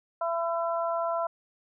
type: harmonic tone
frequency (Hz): 335.7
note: E4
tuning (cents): +32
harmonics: 2 / 3 / 4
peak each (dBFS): -28 / -32 / -34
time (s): 0.21-1.27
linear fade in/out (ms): 5
effects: none